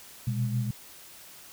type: tone cluster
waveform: sine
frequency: 121.4 / 127.9 / 204.3 Hz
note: B2 / C3 / G#3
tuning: -29 / -39 / -28 cents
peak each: -27 / -34 / -34 dBFS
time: 0.27-0.71 s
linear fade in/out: 5 ms
effects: white hiss -49 dBFS RMS until 1.52 s